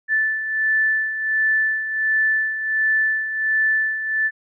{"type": "beating tone pair", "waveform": "sine", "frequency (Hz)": [1754, 1755.4], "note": ["A6", "A6"], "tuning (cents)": [-6, -5], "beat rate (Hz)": 1.4, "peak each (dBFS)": [-25, -18], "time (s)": [0.08, 4.31], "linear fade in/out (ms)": 50, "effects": []}